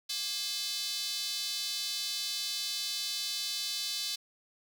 square tone with high-pass filter, 235 Hz, A#3, 14 cents sharp, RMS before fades -35 dBFS, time 0.09-4.16 s, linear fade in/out 10 ms, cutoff 4100 Hz, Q 3.4, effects none

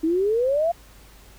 sine exponential sweep, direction up, 310.8 to 700 Hz, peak -18 dBFS, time 0.03-0.72 s, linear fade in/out 10 ms, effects added 50 Hz sine -49 dBFS peak until 1.38 s + pink hiss -51 dBFS RMS until 1.38 s

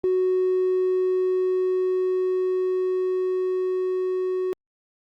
triangle tone with level ramp, 370 Hz, F#4, in tune, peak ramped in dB -15 to -20 dBFS, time 0.04-4.53 s, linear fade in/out 0 ms, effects tanh soft clip ceiling -15 dBFS + Opus 48 kbps

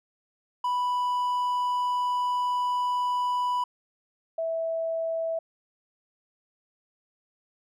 triangle / sine tone pair in turn, 987.8 / 655.1 Hz, B5 / E5, 0 / -11 cents, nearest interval perfect fifth, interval 711 cents, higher first, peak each -22 / -26 dBFS, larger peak first, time 0.64-3.64 / 4.38-5.39 s, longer first, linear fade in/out 5 ms, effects none

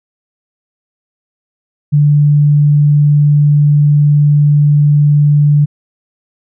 sine tone, 146.83 Hz, D3, in tune, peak -5 dBFS, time 1.92-5.66 s, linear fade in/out 20 ms, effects none

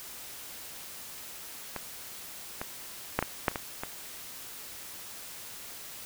clicks, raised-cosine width 0.5 ms, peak -19 / -18 / -9 / -13 / -8 / -28 / -17 / -18 dBFS, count 8, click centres 1.763 / 2.615 / 3.19 / 3.226 / 3.482 / 3.515 / 3.558 / 3.835 s, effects white hiss -44 dBFS RMS until 6.05 s

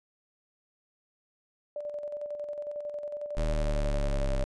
sine tone with tremolo, 588 Hz, D5, 2 cents sharp, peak -32 dBFS, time 1.76-4.44 s, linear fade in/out 2 ms, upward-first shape square, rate 11 Hz, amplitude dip 45%
square exponential sweep, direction down, 39.44 to 32.7 Hz, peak -27 dBFS, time 3.37-4.44 s, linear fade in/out 0 ms
effects resampled to 22050 Hz

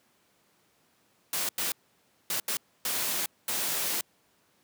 white noise bursts at uneven times, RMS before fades -30 dBFS, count 6, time 1.33-1.49 / 1.58-1.72 / 2.3-2.4 / 2.48-2.57 / 2.85-3.26 / 3.48-4.01 s, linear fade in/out 2 ms, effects pink hiss -67 dBFS RMS until 4.63 s + high-pass 150 Hz 12 dB/octave

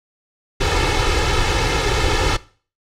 pink noise with comb filter, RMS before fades -17 dBFS, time 0.6-2.37 s, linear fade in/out 10 ms, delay 2.3 ms, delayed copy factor +0.85, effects noise-tail reverb RT60 0.4 s tail -18 dB re dry + low-pass 5000 Hz 12 dB/octave

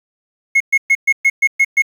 triangle tone bursts, 2169 Hz, C#7, 38 cents flat, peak -6 dBFS, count 8, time 0.55-1.822 s, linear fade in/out 10 ms, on 54 ms, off 120 ms, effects tanh soft clip ceiling -2 dBFS + 7-bit

